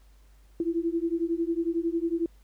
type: beating tone pair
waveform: sine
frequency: 329.6 / 340.6 Hz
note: E4 / F4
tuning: 0 / -43 cents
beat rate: 11 Hz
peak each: -28 dBFS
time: 0.6-2.26 s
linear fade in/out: 2 ms
effects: added 50 Hz sine -53 dBFS peak until 2.43 s + pink hiss -66 dBFS RMS until 2.43 s